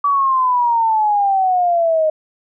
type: exponential sweep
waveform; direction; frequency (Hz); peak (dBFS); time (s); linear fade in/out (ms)
sine; down; 1152 to 618; -12; 0.04-2.1; 5
effects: none

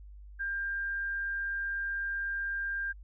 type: tone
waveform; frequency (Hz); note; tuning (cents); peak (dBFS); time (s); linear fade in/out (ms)
sine; 1596; G6; +31; -31; 0.39-2.93; 20
effects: added 50 Hz sine -46 dBFS peak until 3.03 s

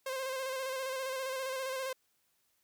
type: tone with vibrato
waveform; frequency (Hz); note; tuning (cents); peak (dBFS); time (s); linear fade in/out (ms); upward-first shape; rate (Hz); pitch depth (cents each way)
sawtooth; 526; C5; +9; -31; 0.06-1.93; 5; square; 15; 30
effects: white hiss -75 dBFS RMS until 2.63 s

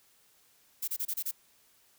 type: noise bursts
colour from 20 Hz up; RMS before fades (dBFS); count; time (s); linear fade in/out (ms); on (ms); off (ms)
violet; -33; 6; 0.82-1.314; 10; 59; 28
effects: white hiss -65 dBFS RMS until 1.98 s

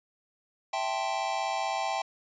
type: chord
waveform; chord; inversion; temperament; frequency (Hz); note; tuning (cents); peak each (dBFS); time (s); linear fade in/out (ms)
square; A minor seventh; second; equal; 659.3 / 784 / 880 / 1046.5; E5 / G5 / A5 / C6; 0 / 0 / 0 / 0; -36 / -32 / -36 / -38; 0.73-2.02; 5
effects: resampled to 16000 Hz

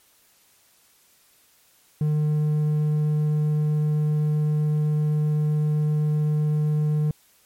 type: tone with hard clipping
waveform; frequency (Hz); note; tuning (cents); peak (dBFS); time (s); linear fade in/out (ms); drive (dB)
sine; 151.3; D#3; -48; -20; 2.01-7.11; 2; 3
effects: white hiss -59 dBFS RMS until 7.45 s + MP3 64 kbps

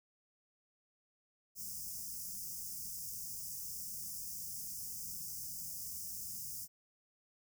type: band-stop noise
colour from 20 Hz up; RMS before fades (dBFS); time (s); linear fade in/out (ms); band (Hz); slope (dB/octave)
white; -44; 1.55-6.68; 50; 220 to 5000; 96
effects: none

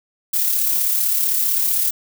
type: noise with amplitude modulation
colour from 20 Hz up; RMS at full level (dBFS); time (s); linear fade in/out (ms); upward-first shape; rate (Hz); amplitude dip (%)
violet; -17; 0.33-1.91; 10; sine; 35.6; 35
effects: none

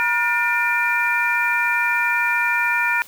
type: harmonic tone with a mistuned harmonic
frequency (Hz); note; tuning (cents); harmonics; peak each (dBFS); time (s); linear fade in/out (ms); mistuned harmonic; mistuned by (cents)
476.6; A#4; +38; 2 / 3 / 4 / 5; -24 / -22 / -23 / -21; 0-3.02; 0; 4; -97
effects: white hiss -44 dBFS RMS until 3.07 s

